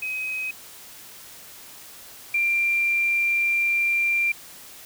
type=tone pair in turn; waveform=sine; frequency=2529 / 2374 Hz; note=D#7 / D7; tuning=+28 / +18 cents; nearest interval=minor second; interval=110 cents; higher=first; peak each=-26 / -19 dBFS; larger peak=second; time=0.02-0.51 / 2.34-4.32 s; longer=second; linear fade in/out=5 ms; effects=white hiss -44 dBFS RMS until 4.85 s